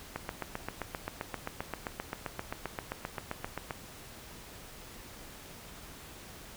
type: click train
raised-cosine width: 0.5 ms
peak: -19 dBFS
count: 28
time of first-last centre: 0.16-3.708 s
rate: 7.61 Hz
effects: pink hiss -49 dBFS RMS until 6.56 s